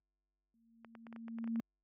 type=tone with exponential growth; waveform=sine; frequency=228.7 Hz; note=A#3; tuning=33 cents flat; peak=-31 dBFS; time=0.54-1.6 s; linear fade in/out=0 ms; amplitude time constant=230 ms
type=clicks; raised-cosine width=0.5 ms; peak=-37 dBFS; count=11; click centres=0.847 / 0.952 / 1.068 / 1.127 / 1.162 / 1.282 / 1.386 / 1.442 / 1.476 / 1.559 / 1.598 s
effects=added 50 Hz sine -70 dBFS peak until 1.83 s + high-pass 150 Hz 12 dB/octave